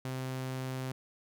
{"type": "tone", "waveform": "sawtooth", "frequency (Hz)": 130.2, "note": "C3", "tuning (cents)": -8, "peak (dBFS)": -31, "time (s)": [0.05, 0.92], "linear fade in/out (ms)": 2, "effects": []}